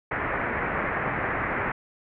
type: low-pass noise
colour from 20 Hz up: white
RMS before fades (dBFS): -28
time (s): 0.11-1.72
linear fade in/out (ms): 5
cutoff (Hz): 2100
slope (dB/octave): 48
effects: none